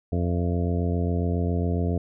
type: harmonic tone with a mistuned harmonic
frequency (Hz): 87.31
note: F2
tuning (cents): 0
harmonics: 1 / 2 / 3 / 4 / 5 / 6 / 7 / 8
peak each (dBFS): -24 / -28 / -31 / -36 / -33 / -39 / -41 / -37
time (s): 0.12-1.98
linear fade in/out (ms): 5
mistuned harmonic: 8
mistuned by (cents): -50
effects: none